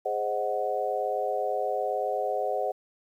sine chord, Ab dominant seventh, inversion none, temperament equal, 415.3 / 523.3 / 622.3 / 740 Hz, Ab4 / C5 / Eb5 / Gb5, 0 / 0 / 0 / 0 cents, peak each -33 / -31 / -32 / -30 dBFS, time 0.05-2.72 s, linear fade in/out 10 ms, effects 10-bit

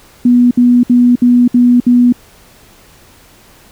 sine tone bursts, 244.2 Hz, B3, 19 cents flat, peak -4 dBFS, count 6, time 0.25-2.125 s, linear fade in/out 5 ms, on 260 ms, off 63 ms, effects pink hiss -43 dBFS RMS until 3.71 s

